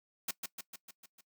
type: noise with echo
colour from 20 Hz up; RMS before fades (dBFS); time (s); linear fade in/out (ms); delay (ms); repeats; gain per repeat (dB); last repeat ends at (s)
white; -35; 0.28-0.31; 5; 150; 6; -4; 1.21
effects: noise-tail reverb RT60 0.1 s tail -19 dB re dry + high-pass 150 Hz 12 dB/octave